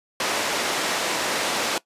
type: band-pass noise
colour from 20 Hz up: pink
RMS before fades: -25 dBFS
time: 0.2-1.78 s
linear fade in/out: 2 ms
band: 390 to 7700 Hz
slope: 12 dB/octave
effects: noise-tail reverb RT60 0.1 s tail -19 dB re dry + resampled to 32000 Hz